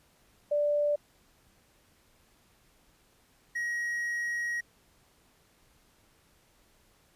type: tone pair in turn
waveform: sine / triangle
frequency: 587.3 / 1896.1 Hz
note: D5 / A#6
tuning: 0 / +29 cents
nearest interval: octave + minor sixth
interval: 2029 cents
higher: second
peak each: -24 / -28 dBFS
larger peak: first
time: 0.51-0.96 / 3.55-4.61 s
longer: second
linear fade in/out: 10 ms
effects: pink hiss -65 dBFS RMS until 7.15 s + resampled to 32000 Hz